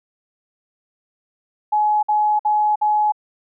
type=tone bursts; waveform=sine; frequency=845 Hz; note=G#5; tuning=30 cents sharp; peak=-14 dBFS; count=4; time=1.72-3.122 s; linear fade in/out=10 ms; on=310 ms; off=54 ms; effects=none